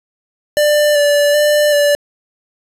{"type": "tone with vibrato", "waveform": "square", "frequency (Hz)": 587.3, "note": "D5", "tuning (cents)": 0, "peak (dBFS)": -10, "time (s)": [0.57, 1.95], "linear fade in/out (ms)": 0, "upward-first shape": "square", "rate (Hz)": 1.3, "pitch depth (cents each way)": 18, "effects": ["resampled to 32000 Hz", "7-bit"]}